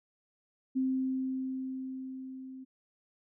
sine tone with level ramp, 261.6 Hz, C4, in tune, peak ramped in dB -26 to -43 dBFS, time 0.75-2.65 s, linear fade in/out 20 ms, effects none

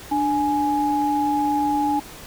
sine tone pair together, 295.4 / 835.5 Hz, D4 / G#5, +10 / +10 cents, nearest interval octave + tritone, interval 1800 cents, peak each -22 / -20 dBFS, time 0.11-2 s, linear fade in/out 10 ms, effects pink hiss -40 dBFS RMS until 2.26 s

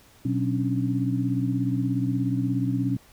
sine tone cluster, 123.4 / 186 / 271.6 / 288.4 Hz, B2 / F#3 / C#4 / D4, -1 / +9 / -35 / -31 cents, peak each -26 / -31 / -26 / -31 dBFS, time 0.25-2.97 s, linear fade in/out 5 ms, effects pink hiss -55 dBFS RMS until 3.12 s

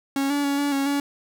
45% pulse tone with pitch steps, 275 / 286.7 / 281.2 / 286.1 / 275.6 / 283.5 Hz, C#4 / D4 / C#4 / D4 / C#4 / C#4, -14 / -42 / +25 / -45 / -10 / +39 cents, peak -21 dBFS, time 0.16-1 s, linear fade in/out 2 ms, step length 140 ms, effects none

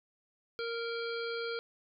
harmonic tone, 464.3 Hz, A#4, 7 cents flat, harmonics 1 / 3 / 5 / 7 / 9 / 10, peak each -36 / -40 / -46 / -47 / -47 / -49 dBFS, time 0.59-1.59 s, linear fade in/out 0 ms, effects none

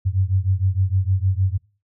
sine beating tone pair, 92.2 / 98.7 Hz, F#2 / G2, -6 / +12 cents, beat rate 6.5 Hz, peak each -19 / -20 dBFS, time 0.05-1.58 s, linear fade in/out 20 ms, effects noise-tail reverb RT60 0.4 s tail -26 dB re dry

